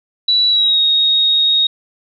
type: tone with pitch glide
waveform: sine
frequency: 3938 to 3749 Hz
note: B7 to A#7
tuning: -6 to +9 cents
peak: -10 dBFS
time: 0.28-1.67 s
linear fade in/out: 5 ms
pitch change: -85 cents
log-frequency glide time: 0.48-0.8 s
effects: none